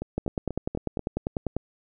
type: two click trains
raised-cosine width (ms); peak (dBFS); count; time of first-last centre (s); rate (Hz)
2; -13 / -18; 15 / 5; 0.18-1.566 / 0.02-0.993; 10.1 / 4.11
effects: none